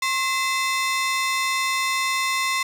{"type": "ring-modulated tone", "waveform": "sawtooth", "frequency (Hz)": 1558, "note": "G6", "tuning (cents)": -11, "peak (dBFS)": -14, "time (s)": [0.02, 2.63], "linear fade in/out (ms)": 5, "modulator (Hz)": 489, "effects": ["low-pass 10000 Hz 12 dB/octave", "7-bit"]}